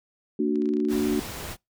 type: chord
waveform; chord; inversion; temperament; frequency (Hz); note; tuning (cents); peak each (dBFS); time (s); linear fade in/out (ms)
sine; Bb augmented; none; equal with one note detuned; 227.6 / 293.7 / 370; Bb3 / D4 / F#4; -41 / 0 / 0; -26 / -25 / -26; 0.39-1.2; 5
type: clicks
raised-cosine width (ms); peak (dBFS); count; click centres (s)
0.2; -31; 12; 0.557 / 0.62 / 0.657 / 0.69 / 0.737 / 0.769 / 0.802 / 0.851 / 0.886 / 0.919 / 0.953 / 1.003
type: noise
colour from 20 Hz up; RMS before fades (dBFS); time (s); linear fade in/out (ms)
pink; -36; 0.88-1.57; 50
effects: noise-tail reverb RT60 0.2 s tail -26 dB re dry